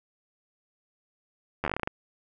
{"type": "slowing click train", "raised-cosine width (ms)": 0.5, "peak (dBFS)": -13, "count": 11, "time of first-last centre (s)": [1.64, 1.875], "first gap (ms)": 11, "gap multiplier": 1.16, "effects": []}